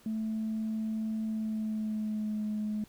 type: tone with pitch glide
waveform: sine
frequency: 219.5 to 212.5 Hz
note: A3 to G#3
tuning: -4 to +40 cents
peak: -29 dBFS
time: 0.06-2.84 s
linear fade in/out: 2 ms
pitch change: -56 cents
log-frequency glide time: 1.27-2.45 s
effects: tanh soft clip ceiling -27 dBFS + pink hiss -60 dBFS RMS until 2.88 s